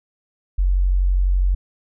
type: tone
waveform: sine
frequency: 46 Hz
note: F#1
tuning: 9 cents flat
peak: -14 dBFS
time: 0.58-1.55 s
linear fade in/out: 10 ms
effects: none